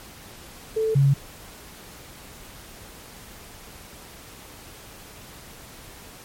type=tone pair in turn; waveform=sine; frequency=440.6 / 138.78 Hz; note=A4 / C#3; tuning=+2 / +2 cents; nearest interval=octave + minor sixth; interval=2000 cents; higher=first; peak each=-20 / -14 dBFS; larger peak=second; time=0.76-0.95 / 0.95-1.14 s; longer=neither; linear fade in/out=10 ms; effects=pink hiss -44 dBFS RMS until 6.24 s + MP3 64 kbps